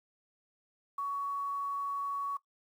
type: tone with quantisation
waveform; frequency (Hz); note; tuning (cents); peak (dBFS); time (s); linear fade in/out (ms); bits
sine; 1122; C#6; +21; -32; 0.98-2.37; 5; 10
effects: noise-tail reverb RT60 0.1 s tail -17 dB re dry